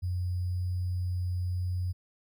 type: tone with sample-and-hold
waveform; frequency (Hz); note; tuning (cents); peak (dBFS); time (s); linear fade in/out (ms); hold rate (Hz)
sine; 90.1; F#2; -45; -28; 0.02-1.93; 20; 4900
effects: none